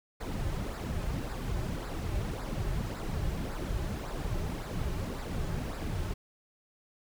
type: noise with flanger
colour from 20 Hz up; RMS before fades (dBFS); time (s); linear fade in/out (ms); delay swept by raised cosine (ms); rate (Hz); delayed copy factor
brown; -34; 0.2-6.14; 10; 0.32 to 4.32; 1.8; -0.6
effects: none